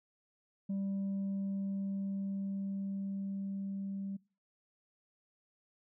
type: tone with level ramp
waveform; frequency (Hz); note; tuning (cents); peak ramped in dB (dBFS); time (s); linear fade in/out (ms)
sine; 196; G3; 0; -30 to -36; 0.69-4.17; 10
effects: noise-tail reverb RT60 0.4 s tail -26 dB re dry + tanh soft clip ceiling -32 dBFS